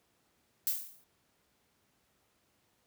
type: noise with exponential decay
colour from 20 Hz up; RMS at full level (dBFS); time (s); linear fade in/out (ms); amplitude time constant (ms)
violet; -28; 0.67-1.04; 0; 80
effects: pink hiss -73 dBFS RMS until 2.86 s + high-pass 80 Hz 12 dB/octave